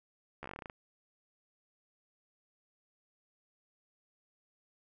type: slowing click train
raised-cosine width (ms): 0.5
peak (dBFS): -28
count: 12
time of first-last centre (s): 0.43-0.699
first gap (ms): 13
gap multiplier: 1.12
effects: none

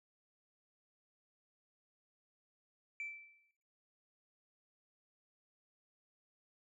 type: tone with exponential decay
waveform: sine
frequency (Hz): 2329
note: D7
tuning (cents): -15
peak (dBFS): -37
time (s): 3-3.51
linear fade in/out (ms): 1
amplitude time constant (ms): 110
effects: noise-tail reverb RT60 0.9 s tail -18 dB re dry + tanh soft clip ceiling -36 dBFS

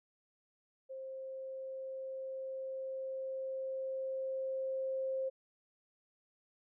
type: tone with level ramp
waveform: sine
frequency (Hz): 529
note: C5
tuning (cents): +19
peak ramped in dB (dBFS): -42 to -33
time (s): 0.89-5.3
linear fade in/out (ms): 20
effects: none

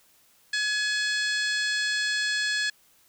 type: harmonic tone with a mistuned harmonic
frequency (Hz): 846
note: G#5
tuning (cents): +32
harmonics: 2 / 3 / 4 / 5 / 6 / 7 / 8 / 9 / 10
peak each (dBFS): -26 / -37 / -34 / -32 / -36 / -44 / -46 / -39 / -46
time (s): 0.53-2.7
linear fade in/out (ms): 5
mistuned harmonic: 5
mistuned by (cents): +30
effects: white hiss -61 dBFS RMS until 3.08 s

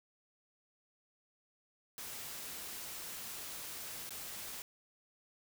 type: noise with dropouts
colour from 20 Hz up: white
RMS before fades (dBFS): -45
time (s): 1.98-4.62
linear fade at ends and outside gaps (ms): 1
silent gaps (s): 4.093-4.106
effects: none

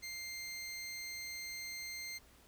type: tone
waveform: 20% pulse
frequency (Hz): 2100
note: C7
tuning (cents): +6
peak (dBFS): -37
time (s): 0.02-2.19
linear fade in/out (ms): 20
effects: added 60 Hz sine -70 dBFS peak until 2.47 s + pink hiss -64 dBFS RMS until 2.47 s

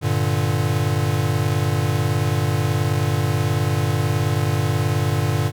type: chord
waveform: square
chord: G minor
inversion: none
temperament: equal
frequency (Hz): 98 / 116.54 / 146.83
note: G2 / Bb2 / D3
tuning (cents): 0 / 0 / 0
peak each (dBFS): -23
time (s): 0.01-5.52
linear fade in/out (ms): 50
effects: none

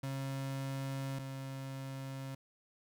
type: tone pair in turn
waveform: 35% pulse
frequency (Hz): 135.5 / 134.56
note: C#3 / C3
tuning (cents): -39 / +49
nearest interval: unison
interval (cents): 12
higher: first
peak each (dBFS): -35 / -39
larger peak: first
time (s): 0.03-1.19 / 1.19-2.35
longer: neither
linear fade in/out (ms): 5
effects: none

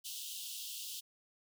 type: high-pass noise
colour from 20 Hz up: pink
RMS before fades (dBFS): -44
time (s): 0.04-1.01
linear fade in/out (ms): 20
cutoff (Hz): 2800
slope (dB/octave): 96
effects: none

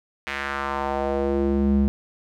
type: tone with band-pass filter sweep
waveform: square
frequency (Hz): 69.3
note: C#2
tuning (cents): 0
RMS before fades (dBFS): -23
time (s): 0.27-1.88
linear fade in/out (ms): 0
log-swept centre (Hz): 2200 to 170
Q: 2.1
effects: none

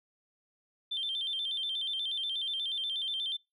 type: tone with vibrato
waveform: sine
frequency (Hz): 3344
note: G#7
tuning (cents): +11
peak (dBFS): -30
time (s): 0.91-3.37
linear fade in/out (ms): 10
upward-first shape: square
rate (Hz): 8.3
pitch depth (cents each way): 100
effects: noise-tail reverb RT60 0.2 s tail -22 dB re dry + tanh soft clip ceiling -26 dBFS

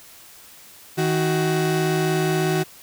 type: tone pair together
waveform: 35% pulse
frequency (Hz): 158.4 / 373.3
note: D#3 / F#4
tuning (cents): +31 / +15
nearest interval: octave + minor third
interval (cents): 1484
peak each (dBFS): -20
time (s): 0.97-2.64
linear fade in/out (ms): 20
effects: white hiss -46 dBFS RMS until 2.82 s

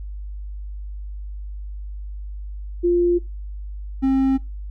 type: tone pair in turn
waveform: sine / triangle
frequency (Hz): 349.2 / 267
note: F4 / C4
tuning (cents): 0 / +35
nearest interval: perfect fourth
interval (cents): 465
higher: first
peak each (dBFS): -14 / -13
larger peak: second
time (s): 2.83-3.19 / 4.02-4.38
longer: neither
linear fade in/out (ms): 20
effects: noise-tail reverb RT60 0.2 s tail -19 dB re dry + added 50 Hz sine -29 dBFS peak until 4.7 s

